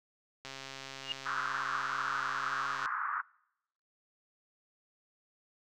click train, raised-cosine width 0.2 ms, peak -26 dBFS, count 326, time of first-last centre 0.45-2.857 s, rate 135 Hz
sine tone with exponential growth, 2846 Hz, F7, 32 cents sharp, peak -28 dBFS, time 1-1.12 s, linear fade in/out 0 ms, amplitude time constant 24 ms
white band-pass noise, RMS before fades -35 dBFS, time 1.25-3.22 s, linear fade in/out 20 ms, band 1100 to 1500 Hz, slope 48 dB/octave
effects noise-tail reverb RT60 0.8 s tail -25 dB re dry

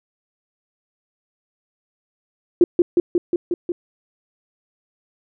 sine tone with echo, 349.2 Hz, F4, in tune, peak -7 dBFS, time 2.61-2.64 s, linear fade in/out 2 ms, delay 180 ms, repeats 6, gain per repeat -2 dB, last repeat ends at 3.72 s, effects none

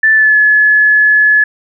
sine tone with pitch glide, 1760 to 1708.9 Hz, A6 to G#6, 0 to +49 cents, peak -5 dBFS, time 0.03-1.44 s, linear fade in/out 5 ms, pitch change -51 cents, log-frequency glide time 0.13-0.37 s, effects none

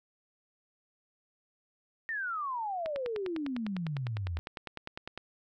sine exponential sweep, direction down, 1864.7 to 77.78 Hz, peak -32 dBFS, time 2.09-4.39 s, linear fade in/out 0 ms
click train, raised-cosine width 0.3 ms, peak -23 dBFS, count 24, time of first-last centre 2.86-5.176 s, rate 9.93 Hz
effects none

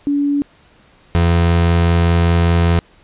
sine / 30% pulse tone pair in turn, 285.9 / 85 Hz, D4 / F2, -46 / -46 cents, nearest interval octave + major sixth, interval 2100 cents, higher first, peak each -13 / -8 dBFS, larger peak second, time 0.07-0.42 / 1.15-2.79 s, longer second, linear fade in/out 0 ms, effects pink hiss -50 dBFS RMS until 3.03 s + resampled to 8000 Hz

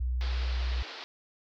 sine tone with pitch glide, 62 to 61.39 Hz, B1 to B1, +7 to -10 cents, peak -27 dBFS, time 0-0.83 s, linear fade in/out 10 ms, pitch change -17 cents, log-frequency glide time 0.48-0.68 s
white band-pass noise, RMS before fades -43 dBFS, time 0.21-1.04 s, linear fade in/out 0 ms, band 280 to 4800 Hz, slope 48 dB/octave
effects none

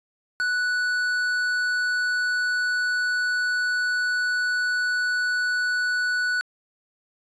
sine tone with tanh clipping, 1480 Hz, F#6, in tune, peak -23 dBFS, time 0.4-6.41 s, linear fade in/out 0 ms, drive 10 dB, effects resampled to 22050 Hz

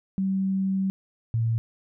sine tone pair in turn, 192 / 114.16 Hz, G3 / A#2, -36 / -36 cents, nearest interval major sixth, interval 900 cents, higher first, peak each -22 / -21 dBFS, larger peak second, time 0.18-0.9 / 1.34-1.58 s, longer first, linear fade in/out 0 ms, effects none

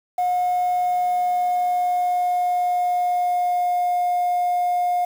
sine tone with pitch glide, 721 to 713.1 Hz, F#5 to F5, -45 to +36 cents, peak -16 dBFS, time 0.18-5.05 s, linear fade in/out 5 ms, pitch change -19 cents, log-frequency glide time 0.72-3.98 s, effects tanh soft clip ceiling -16 dBFS + 7-bit

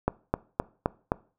click train, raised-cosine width 1 ms, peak -9 dBFS, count 5, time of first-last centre 0.08-1.119 s, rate 3.85 Hz, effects noise-tail reverb RT60 0.4 s tail -21 dB re dry

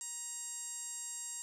sawtooth tone with band-pass filter, 946 Hz, A#5, 25 cents sharp, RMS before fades -43 dBFS, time 0.01-1.42 s, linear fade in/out 0 ms, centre 7800 Hz, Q 9.4, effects none

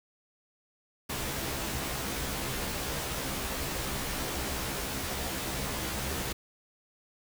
pink noise with comb filter, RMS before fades -34 dBFS, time 1.09-6.33 s, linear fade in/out 10 ms, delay 15 ms, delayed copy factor +0.95, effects none

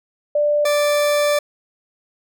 sine / 40% pulse tone pair in turn, 590 / 587 Hz, D5 / D5, +8 / -1 cents, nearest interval unison, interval 9 cents, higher first, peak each -14 dBFS, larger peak neither, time 0.35-0.65 / 0.65-1.39 s, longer second, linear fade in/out 5 ms, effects none

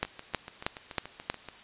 two click trains, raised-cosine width 0.3 ms, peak -11 / -24 dBFS, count 5 / 11, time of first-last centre 0.03-1.3 / 0.05-1.487 s, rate 3.15 / 6.96 Hz, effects white hiss -51 dBFS RMS until 1.63 s + resampled to 8000 Hz

